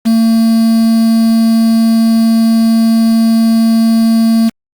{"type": "tone with quantisation", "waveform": "triangle", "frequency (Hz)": 226.1, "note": "A3", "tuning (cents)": 47, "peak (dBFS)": -4, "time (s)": [0.05, 4.5], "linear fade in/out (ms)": 20, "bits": 4, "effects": ["Opus 48 kbps"]}